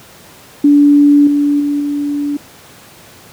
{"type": "tone with level steps", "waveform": "sine", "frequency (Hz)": 289, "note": "D4", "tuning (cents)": -28, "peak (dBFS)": [-4, -9, -12, -14], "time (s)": [0.64, 2.37], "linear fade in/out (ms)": 5, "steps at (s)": [1.27, 1.6, 1.8], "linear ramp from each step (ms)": 2, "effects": ["pink hiss -39 dBFS RMS until 3.32 s", "high-pass 100 Hz 12 dB/octave"]}